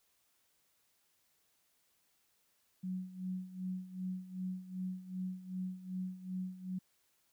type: tone with tremolo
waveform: sine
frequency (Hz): 185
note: F#3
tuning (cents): 0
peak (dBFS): -35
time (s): 2.83-6.79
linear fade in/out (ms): 10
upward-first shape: sine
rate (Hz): 2.6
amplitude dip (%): 80
effects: white hiss -75 dBFS RMS until 7.32 s